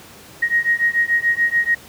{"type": "beating tone pair", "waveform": "sine", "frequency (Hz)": [1875, 1881.9], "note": ["A#6", "A#6"], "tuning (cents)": [10, 16], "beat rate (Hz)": 6.9, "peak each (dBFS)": [-18, -18], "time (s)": [0.42, 1.75], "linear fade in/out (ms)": 10, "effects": ["pink hiss -42 dBFS RMS until 1.88 s", "high-pass 80 Hz 12 dB/octave"]}